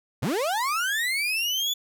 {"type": "linear sweep", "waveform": "35% pulse", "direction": "up", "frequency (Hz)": [90.5, 3485], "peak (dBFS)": -22, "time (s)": [0.22, 1.74], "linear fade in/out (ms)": 10, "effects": []}